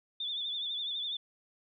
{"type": "tone with vibrato", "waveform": "sine", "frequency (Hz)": 3520, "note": "A7", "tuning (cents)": 0, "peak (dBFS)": -33, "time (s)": [0.2, 1.17], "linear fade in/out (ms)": 5, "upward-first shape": "triangle", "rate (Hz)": 12, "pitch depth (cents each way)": 81, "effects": []}